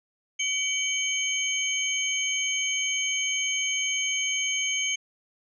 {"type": "tone cluster", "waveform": "sine", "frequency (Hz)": [2274, 3052, 6430], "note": ["C#7", "G7", "G8"], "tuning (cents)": [44, -47, 43], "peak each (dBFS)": -29, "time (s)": [0.39, 4.96], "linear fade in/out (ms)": 10, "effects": []}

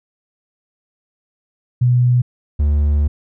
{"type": "tone pair in turn", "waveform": ["sine", "triangle"], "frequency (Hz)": [123.47, 73.28], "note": ["B2", "D2"], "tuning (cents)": [0, -3], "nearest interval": "major sixth", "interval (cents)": 903, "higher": "first", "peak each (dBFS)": -10, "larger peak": "neither", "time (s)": [[1.81, 2.22], [2.59, 3.08]], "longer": "second", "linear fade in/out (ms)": 10, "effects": []}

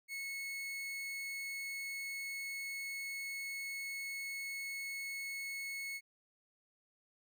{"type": "tone", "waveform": "40% pulse", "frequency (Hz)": 2195, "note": "C#7", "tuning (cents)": -18, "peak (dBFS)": -39, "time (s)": [0.08, 6.01], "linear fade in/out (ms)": 50, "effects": []}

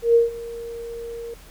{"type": "tone with ADSR envelope", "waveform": "sine", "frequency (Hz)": 466.2, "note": "A#4", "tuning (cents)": 0, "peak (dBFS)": -10, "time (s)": [0.02, 1.34], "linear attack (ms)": 130, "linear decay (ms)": 150, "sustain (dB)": -20, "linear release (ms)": 4, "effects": ["added 41 Hz sine -45 dBFS peak until 1.5 s", "pink hiss -48 dBFS RMS until 1.5 s"]}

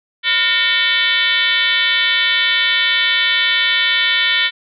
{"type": "tone with frequency modulation", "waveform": "sine", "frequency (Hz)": 2658, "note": "E7", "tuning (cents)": 14, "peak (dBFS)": -12, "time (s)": [0.23, 4.51], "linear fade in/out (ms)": 50, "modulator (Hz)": 413, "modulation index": 2.7, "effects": []}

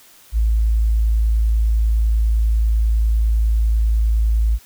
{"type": "tone", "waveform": "sine", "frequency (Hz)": 55, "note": "A1", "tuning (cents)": 0, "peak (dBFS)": -13, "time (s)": [0.32, 4.59], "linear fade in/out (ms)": 50, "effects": ["white hiss -48 dBFS RMS until 4.65 s"]}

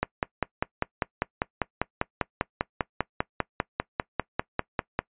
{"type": "click train", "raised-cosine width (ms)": 0.5, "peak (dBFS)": -8, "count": 26, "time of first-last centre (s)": [0.03, 4.99], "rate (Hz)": 5.04, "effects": ["noise-tail reverb RT60 0.1 s tail -22 dB re dry", "resampled to 8000 Hz"]}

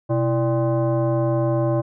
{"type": "tone with frequency modulation", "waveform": "sine", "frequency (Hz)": 126.4, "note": "B2", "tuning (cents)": 41, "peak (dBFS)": -17, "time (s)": [0.09, 1.82], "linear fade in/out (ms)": 20, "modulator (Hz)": 460, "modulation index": 1.2, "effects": []}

